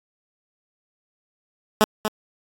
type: tone with echo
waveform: 10% pulse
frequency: 214.3 Hz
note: A3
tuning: 45 cents flat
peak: -5 dBFS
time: 1.81-1.84 s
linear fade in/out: 0 ms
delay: 240 ms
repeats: 1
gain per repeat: -8 dB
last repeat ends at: 2.08 s
effects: AAC 48 kbps